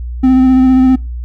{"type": "tone with vibrato", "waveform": "triangle", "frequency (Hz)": 259, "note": "C4", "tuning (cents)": -17, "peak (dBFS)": -3, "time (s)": [0.23, 0.96], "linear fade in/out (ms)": 10, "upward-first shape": "sine", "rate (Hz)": 15, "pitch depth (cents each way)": 19, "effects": ["noise-tail reverb RT60 0.3 s tail -24 dB re dry", "added 60 Hz sine -19 dBFS peak until 1.24 s"]}